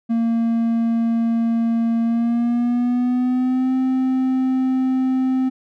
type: tone with pitch glide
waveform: triangle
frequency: 230 to 259.7 Hz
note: A#3 to C4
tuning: -23 to -13 cents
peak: -14 dBFS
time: 0.09-5.5 s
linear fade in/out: 20 ms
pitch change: +210 cents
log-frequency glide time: 2.03-3.74 s
effects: none